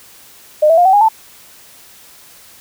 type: tone with pitch steps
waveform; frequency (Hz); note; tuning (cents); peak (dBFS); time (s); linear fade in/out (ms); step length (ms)
sine; 608 / 655.4 / 706.5 / 761.6 / 821 / 885; D#5 / E5 / F5 / F#5 / G#5 / A5; -40 / -10 / +20 / +50 / -20 / +10; -6; 0.62-1.088; 10; 78
effects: white hiss -42 dBFS RMS until 2.6 s